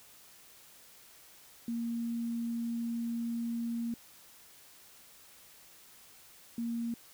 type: tone bursts at uneven times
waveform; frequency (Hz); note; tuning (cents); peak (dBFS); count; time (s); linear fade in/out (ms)
sine; 233.1; A#3; 0; -32; 2; 1.68-3.94 / 6.58-6.94; 2
effects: white hiss -57 dBFS RMS until 7.13 s